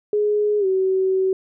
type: tone with pitch glide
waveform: sine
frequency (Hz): 417.9 to 378.8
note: G#4 to F#4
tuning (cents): +11 to +41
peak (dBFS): -16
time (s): 0.13-1.33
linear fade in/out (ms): 2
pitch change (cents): -170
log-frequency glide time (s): 0.59-0.66
effects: none